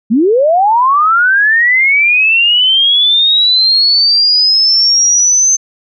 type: linear sweep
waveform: sine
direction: up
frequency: 200 to 6272 Hz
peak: -6 dBFS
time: 0.1-5.57 s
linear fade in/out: 20 ms
effects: none